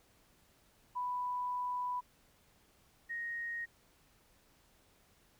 sine tone pair in turn, 990 / 1868.9 Hz, B5 / A#6, +4 / +4 cents, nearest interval major seventh, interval 1100 cents, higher second, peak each -34 / -37 dBFS, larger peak first, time 0.95-2.01 / 3.09-3.66 s, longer first, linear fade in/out 20 ms, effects pink hiss -68 dBFS RMS until 5.39 s

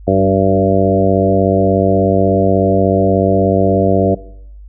harmonic tone with a mistuned harmonic, 96.5 Hz, G2, 27 cents flat, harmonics 1 / 2 / 3 / 4 / 5 / 6 / 7, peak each -17 / -17 / -17 / -17 / -17 / -17 / -17 dBFS, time 0.07-4.15 s, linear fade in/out 10 ms, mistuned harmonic 3, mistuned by +17 cents, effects noise-tail reverb RT60 0.7 s tail -19 dB re dry + added 50 Hz sine -32 dBFS peak until 4.68 s

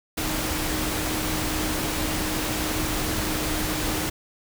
sine tone in noise, 309.5 Hz, D#4, 9 cents flat, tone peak -31 dBFS, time 0.17-4.1 s, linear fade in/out 10 ms, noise pink, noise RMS -27 dBFS, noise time 0.17-4.1 s, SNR -7 dB, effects none

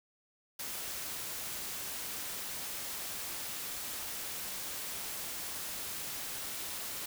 white noise, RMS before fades -40 dBFS, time 0.59-7.06 s, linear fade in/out 5 ms, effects none

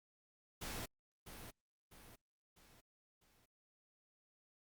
pink noise with echo, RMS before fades -45 dBFS, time 0.61-0.86 s, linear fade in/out 10 ms, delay 650 ms, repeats 4, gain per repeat -7 dB, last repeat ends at 3.46 s, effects Opus 48 kbps

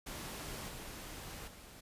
pink noise with level steps, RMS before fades -44 / -47 / -54 dBFS, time 0.06-1.81 s, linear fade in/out 10 ms, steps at 0.68 / 1.47 s, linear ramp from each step 10 ms, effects resampled to 32000 Hz

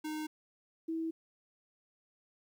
square / sine tone pair in turn, 308.2 / 325.2 Hz, D#4 / E4, -16 / -23 cents, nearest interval minor second, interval 93 cents, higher second, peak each -37 / -33 dBFS, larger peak second, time 0.04-0.27 / 0.88-1.11 s, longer neither, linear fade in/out 10 ms, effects 12-bit

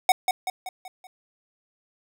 square tone with echo, 743 Hz, F#5, 7 cents sharp, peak -14 dBFS, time 0.09-0.12 s, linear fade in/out 2 ms, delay 190 ms, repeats 5, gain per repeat -6 dB, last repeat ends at 1.07 s, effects none

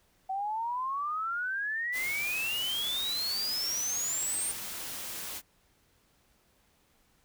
sine exponential sweep, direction up, 753 to 9020 Hz, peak -30 dBFS, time 0.29-4.52 s, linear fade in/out 10 ms
white noise, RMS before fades -39 dBFS, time 1.92-5.42 s, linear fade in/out 50 ms
effects pink hiss -68 dBFS RMS until 7.24 s

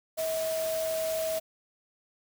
sine tone in noise, 642 Hz, E5, 46 cents flat, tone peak -28 dBFS, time 0.17-1.4 s, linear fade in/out 20 ms, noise white, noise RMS -38 dBFS, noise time 0.17-1.4 s, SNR +7 dB, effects none

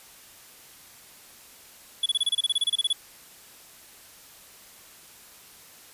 square tone bursts, 3400 Hz, G#7, 40 cents sharp, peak -21 dBFS, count 16, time 2.03-2.93 s, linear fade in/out 5 ms, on 30 ms, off 28 ms, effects white hiss -50 dBFS RMS until 5.93 s + resampled to 32000 Hz

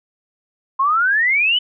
sine exponential sweep, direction up, 1046.5 to 3056 Hz, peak -13 dBFS, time 0.79-1.59 s, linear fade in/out 10 ms, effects none

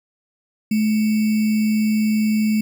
sine tone with sample-and-hold, 215.4 Hz, A3, 37 cents flat, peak -15 dBFS, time 0.71-2.61 s, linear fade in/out 5 ms, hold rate 2450 Hz, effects none

